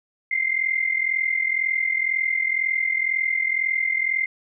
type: tone pair together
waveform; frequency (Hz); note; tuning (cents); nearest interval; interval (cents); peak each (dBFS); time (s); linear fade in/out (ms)
sine; 2081 / 2123; C7 / C7; -10 / +25; unison; 35; -22 / -24; 0.31-4.26; 5
effects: none